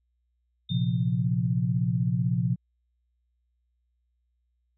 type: tone with exponential decay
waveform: sine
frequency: 3631 Hz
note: A#7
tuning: 46 cents flat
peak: -34 dBFS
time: 0.69-1.25 s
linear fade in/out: 5 ms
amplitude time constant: 120 ms
type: chord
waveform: sine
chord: Bb suspended second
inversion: none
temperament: equal with one note detuned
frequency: 116.54 / 132.49 / 174.61 Hz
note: Bb2 / C3 / F3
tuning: 0 / +22 / 0 cents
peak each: -27 dBFS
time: 0.7-2.56 s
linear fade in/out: 20 ms
effects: added 60 Hz sine -70 dBFS peak until 4.77 s